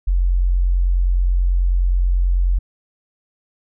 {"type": "tone", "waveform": "sine", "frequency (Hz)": 44.67, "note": "F1", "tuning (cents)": 40, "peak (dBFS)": -13, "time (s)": [0.07, 2.59], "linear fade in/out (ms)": 10, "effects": []}